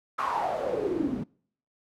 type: noise with band-pass filter sweep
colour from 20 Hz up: pink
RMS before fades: -29 dBFS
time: 0.18-1.24 s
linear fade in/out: 10 ms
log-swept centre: 1200 to 210 Hz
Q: 7.8
effects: noise-tail reverb RT60 0.6 s tail -26 dB re dry